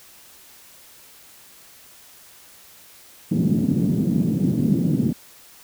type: band-pass noise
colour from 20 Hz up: white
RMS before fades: -20 dBFS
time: 3.31-5.13 s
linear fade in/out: 10 ms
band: 140 to 240 Hz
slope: 24 dB/octave
effects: white hiss -48 dBFS RMS until 5.63 s